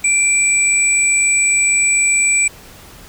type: tone pair together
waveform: sine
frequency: 2349 / 7901 Hz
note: D7 / B8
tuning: 0 / 0 cents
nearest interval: octave + major sixth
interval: 2100 cents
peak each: -14 dBFS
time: 0.04-2.48 s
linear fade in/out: 5 ms
effects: pink hiss -40 dBFS RMS until 3.08 s